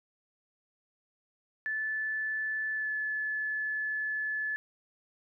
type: tone with pitch glide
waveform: sine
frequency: 1744 to 1726 Hz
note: A6 to A6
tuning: -16 to -34 cents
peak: -30 dBFS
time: 1.66-4.56 s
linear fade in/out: 0 ms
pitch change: -18 cents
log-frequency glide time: 2.74-2.9 s
effects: none